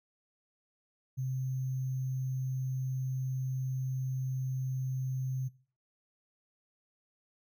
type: tone with sample-and-hold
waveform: sine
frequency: 130.2 Hz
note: C3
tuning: 8 cents flat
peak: -31 dBFS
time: 1.17-5.49 s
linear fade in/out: 20 ms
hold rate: 6300 Hz
effects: noise-tail reverb RT60 0.4 s tail -19 dB re dry